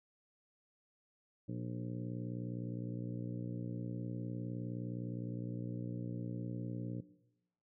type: harmonic tone with a mistuned harmonic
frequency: 59.6 Hz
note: A#1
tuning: 39 cents sharp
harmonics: 2 / 3 / 4 / 5 / 6 / 7 / 8 / 9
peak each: -42 / -43 / -48 / -45 / -58 / -56 / -57 / -56 dBFS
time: 1.48-7.01 s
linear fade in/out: 10 ms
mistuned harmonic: 6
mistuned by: +22 cents
effects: noise-tail reverb RT60 0.9 s tail -18 dB re dry